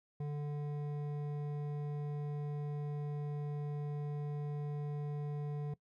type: tone with hard clipping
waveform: sine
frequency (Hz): 146.6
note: D3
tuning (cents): -3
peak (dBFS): -38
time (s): 0.2-5.74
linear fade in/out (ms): 5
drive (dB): 10
effects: noise-tail reverb RT60 0.1 s tail -20 dB re dry